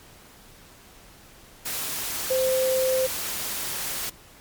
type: tone in noise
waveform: sine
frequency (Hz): 519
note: C5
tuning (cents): -14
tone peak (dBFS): -20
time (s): 2.3-3.07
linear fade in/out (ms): 10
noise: white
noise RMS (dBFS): -30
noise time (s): 1.65-4.1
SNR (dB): +7
effects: pink hiss -50 dBFS RMS until 4.4 s + MP3 96 kbps